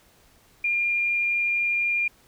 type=tone; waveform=sine; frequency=2404 Hz; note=D7; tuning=40 cents sharp; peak=-21 dBFS; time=0.64-2.08 s; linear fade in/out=5 ms; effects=pink hiss -58 dBFS RMS until 2.27 s